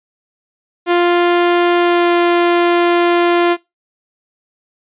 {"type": "tone with pitch glide", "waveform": "sawtooth", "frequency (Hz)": [349.2, 347], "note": ["F4", "F4"], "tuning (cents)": [0, -11], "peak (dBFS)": -6, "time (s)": [0.86, 3.57], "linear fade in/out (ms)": 50, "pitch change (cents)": -11, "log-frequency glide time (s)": [1.78, 2.12], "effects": ["noise-tail reverb RT60 0.2 s tail -21 dB re dry", "resampled to 8000 Hz"]}